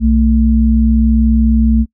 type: tone pair together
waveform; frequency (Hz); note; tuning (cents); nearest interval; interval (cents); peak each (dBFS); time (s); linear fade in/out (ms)
sine; 62.4 / 223.3; B1 / A3; +19 / +26; octave + minor seventh; 2207; -10; 0-1.86; 50
effects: noise-tail reverb RT60 0.1 s tail -26 dB re dry